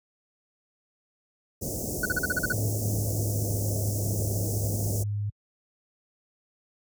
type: band-stop noise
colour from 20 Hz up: pink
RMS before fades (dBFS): -31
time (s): 1.61-5.04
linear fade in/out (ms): 20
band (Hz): 670 to 5700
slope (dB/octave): 48
type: tone bursts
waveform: triangle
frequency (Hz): 1480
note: F#6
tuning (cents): 0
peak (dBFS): -21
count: 8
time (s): 2.03-2.525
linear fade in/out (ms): 5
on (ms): 26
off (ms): 41
type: tone with pitch glide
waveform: sine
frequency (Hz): 106.8 to 103.22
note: G#2 to G#2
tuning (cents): +49 to -10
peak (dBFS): -26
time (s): 2.53-5.3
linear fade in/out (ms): 10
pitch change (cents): -59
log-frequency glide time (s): 2.67-3.61
effects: high-pass 60 Hz 12 dB/octave